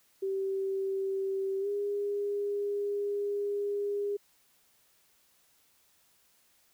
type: tone with pitch glide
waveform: sine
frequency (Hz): 387.4 to 406.7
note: G4 to G#4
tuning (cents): -20 to -36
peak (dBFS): -29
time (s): 0.22-4.17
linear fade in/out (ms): 10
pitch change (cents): +84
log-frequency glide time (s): 1.6-1.68
effects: white hiss -67 dBFS RMS until 6.73 s